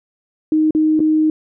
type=tone with dropouts; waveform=sine; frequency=311.1 Hz; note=D#4; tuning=in tune; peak=-11 dBFS; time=0.52-1.3 s; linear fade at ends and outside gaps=2 ms; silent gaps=0.708-0.749 / 0.994-1.002 s; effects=none